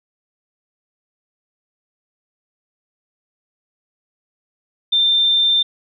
sine tone, 3584 Hz, A7, 31 cents sharp, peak -12 dBFS, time 4.92-5.63 s, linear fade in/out 10 ms, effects none

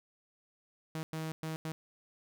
sawtooth tone bursts at uneven times, 158.8 Hz, D#3, 36 cents sharp, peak -32 dBFS, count 4, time 0.95-1.03 / 1.13-1.32 / 1.43-1.56 / 1.65-1.72 s, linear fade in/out 0 ms, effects none

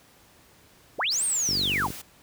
sine linear two-way sweep, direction up then down, 130 to 8870 to 644 Hz, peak -23 dBFS, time 0.98-1.88 s, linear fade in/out 20 ms, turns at 1.24 s
white noise, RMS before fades -40 dBFS, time 1.11-2.02 s, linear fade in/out 10 ms
click train, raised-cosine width 3 ms, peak -21 dBFS, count 21, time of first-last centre 1.49-1.904 s, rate 48.3 Hz
effects pink hiss -56 dBFS RMS until 2.22 s + high-pass 60 Hz 12 dB/octave

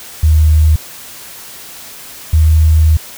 sine tone pair in turn, 77.78 / 78.68 Hz, D#2 / D#2, 0 / +20 cents, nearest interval unison, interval 20 cents, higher second, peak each -5 dBFS, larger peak neither, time 0.23-0.76 / 2.33-2.97 s, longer second, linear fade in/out 5 ms, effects white hiss -32 dBFS RMS until 3.17 s

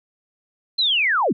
sine linear sweep, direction down, 4189 to 136.5 Hz, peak -16 dBFS, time 0.78-1.33 s, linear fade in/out 10 ms, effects none

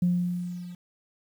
sine tone with level ramp, 177.2 Hz, F3, 25 cents sharp, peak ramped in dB -18 to -38 dBFS, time 0.02-0.75 s, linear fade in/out 5 ms, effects tanh soft clip ceiling -15 dBFS + 9-bit

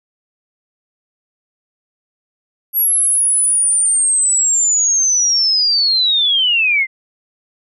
sine linear sweep, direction down, 11550 to 2049 Hz, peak -11 dBFS, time 2.73-6.87 s, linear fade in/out 50 ms, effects none

